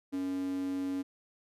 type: tone with high-pass filter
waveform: square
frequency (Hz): 92.6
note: F#2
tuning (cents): +2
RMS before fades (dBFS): -34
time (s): 0.12-1.03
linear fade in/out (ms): 20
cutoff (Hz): 290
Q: 9
effects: resampled to 32000 Hz